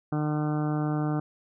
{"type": "harmonic tone", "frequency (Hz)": 151, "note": "D3", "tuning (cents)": 48, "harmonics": [1, 2, 3, 4, 5, 6, 7, 8, 9, 10], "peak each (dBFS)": [-27, -29, -39, -40, -37, -46, -46, -42, -44, -48], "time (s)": [0.12, 1.2], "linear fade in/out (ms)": 5, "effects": []}